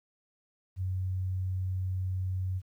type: tone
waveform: sine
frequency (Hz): 93.1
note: F#2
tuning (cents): +11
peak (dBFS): -29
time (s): 0.76-2.62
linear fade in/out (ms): 50
effects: 11-bit